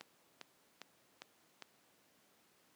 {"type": "click train", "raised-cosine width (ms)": 0.2, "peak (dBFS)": -29, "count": 5, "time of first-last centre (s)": [0.01, 1.623], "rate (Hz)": 2.48, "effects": ["pink hiss -70 dBFS RMS until 2.75 s", "high-pass 200 Hz 12 dB/octave"]}